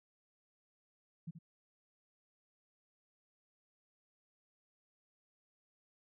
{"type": "tone with echo", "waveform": "sine", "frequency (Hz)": 164.8, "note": "E3", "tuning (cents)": 0, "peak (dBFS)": -40, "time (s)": [1.27, 1.31], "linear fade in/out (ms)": 10, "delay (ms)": 79, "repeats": 1, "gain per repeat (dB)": -8, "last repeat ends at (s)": 1.389, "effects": []}